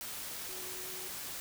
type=tone in noise; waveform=sine; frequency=370 Hz; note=F#4; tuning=in tune; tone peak=-50 dBFS; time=0.49-1.08 s; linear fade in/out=0 ms; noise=white; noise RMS=-42 dBFS; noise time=0.01-1.4 s; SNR=-11 dB; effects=none